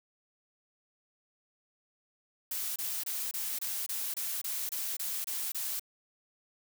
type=noise bursts; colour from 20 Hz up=blue; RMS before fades=-35 dBFS; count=12; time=2.51-5.796 s; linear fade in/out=5 ms; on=250 ms; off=26 ms; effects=none